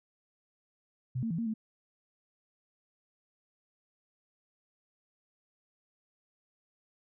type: tone with pitch steps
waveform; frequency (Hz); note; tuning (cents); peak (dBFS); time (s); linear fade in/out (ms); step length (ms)
sine; 126.8 / 226.9 / 165.5 / 230.7 / 219.6; B2 / A#3 / E3 / A#3 / A3; +46 / -47 / +7 / -18 / -3; -30; 1.15-1.54; 10; 78
effects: none